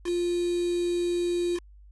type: tone with quantisation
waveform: sine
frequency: 349.2 Hz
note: F4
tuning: in tune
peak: -24 dBFS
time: 0.04-1.6 s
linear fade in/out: 50 ms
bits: 6
effects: added 50 Hz sine -48 dBFS peak until 1.91 s + resampled to 24000 Hz